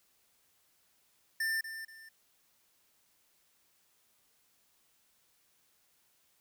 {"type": "tone with echo", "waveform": "square", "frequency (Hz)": 1790, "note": "A6", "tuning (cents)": 29, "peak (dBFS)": -31, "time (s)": [1.4, 1.61], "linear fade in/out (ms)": 5, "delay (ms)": 240, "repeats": 2, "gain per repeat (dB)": -10, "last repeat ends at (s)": 2.09, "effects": ["white hiss -71 dBFS RMS until 6.4 s"]}